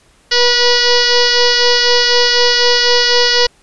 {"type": "tone with frequency modulation", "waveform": "sine", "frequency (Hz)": 2428, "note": "D#7", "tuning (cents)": -43, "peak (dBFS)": -8, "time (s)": [0.31, 3.47], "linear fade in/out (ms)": 10, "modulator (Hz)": 486, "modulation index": 5.8, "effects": ["pink hiss -51 dBFS RMS until 3.62 s", "resampled to 24000 Hz"]}